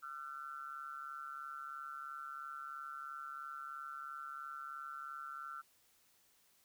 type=tone with amplitude modulation; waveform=sine; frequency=1356 Hz; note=E6; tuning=49 cents sharp; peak=-40 dBFS; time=0.02-5.62 s; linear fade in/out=20 ms; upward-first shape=sine; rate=143 Hz; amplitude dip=85%; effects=white hiss -71 dBFS RMS until 6.64 s